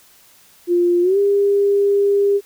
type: tone with pitch glide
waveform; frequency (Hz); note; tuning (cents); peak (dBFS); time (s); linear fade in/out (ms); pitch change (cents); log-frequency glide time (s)
sine; 350 to 402; F4 to G4; +4 to +44; -12; 0.67-2.41; 50; +240; 1.02-1.18
effects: white hiss -50 dBFS RMS until 2.45 s